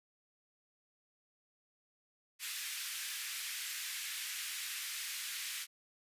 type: high-pass noise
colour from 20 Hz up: pink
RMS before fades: -41 dBFS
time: 2.39-5.67 s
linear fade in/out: 50 ms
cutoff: 1800 Hz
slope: 24 dB/octave
effects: resampled to 32000 Hz

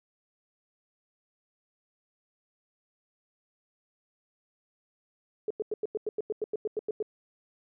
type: tone bursts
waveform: sine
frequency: 427.7 Hz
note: A4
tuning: 49 cents flat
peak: -27 dBFS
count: 14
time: 5.48-7.026 s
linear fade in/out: 2 ms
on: 25 ms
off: 92 ms
effects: none

